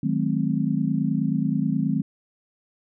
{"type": "chord", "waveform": "sine", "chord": "D# diminished seventh", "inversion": "none", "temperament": "equal with one note detuned", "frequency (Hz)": [155.56, 185, 214.4, 261.6], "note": ["D#3", "F#3", "A3", "C4"], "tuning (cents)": [0, 0, -45, 0], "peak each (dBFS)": -26, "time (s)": [0.03, 2.02], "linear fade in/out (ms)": 5, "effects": []}